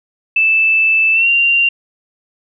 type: tone with pitch glide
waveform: sine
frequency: 2637 to 2771 Hz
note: E7 to F7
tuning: 0 to -14 cents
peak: -9 dBFS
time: 0.36-1.69 s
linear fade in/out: 5 ms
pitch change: +86 cents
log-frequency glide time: 1.13-1.29 s
effects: none